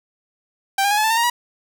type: tone with pitch steps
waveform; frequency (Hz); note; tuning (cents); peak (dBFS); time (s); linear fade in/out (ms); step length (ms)
sawtooth; 784 / 807.4 / 831.6 / 856.4 / 882 / 908.4 / 935.6 / 963.5; G5 / G#5 / G#5 / A5 / A5 / A#5 / A#5 / B5; 0 / -49 / +2 / -47 / +4 / -45 / +6 / -43; -12; 0.78-1.3; 5; 65
effects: none